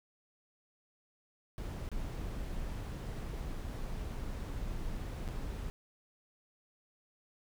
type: noise with dropouts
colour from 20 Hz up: brown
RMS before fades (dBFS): -39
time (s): 1.58-5.7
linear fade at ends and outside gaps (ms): 0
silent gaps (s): 1.889-1.916 / 5.278-5.287
effects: none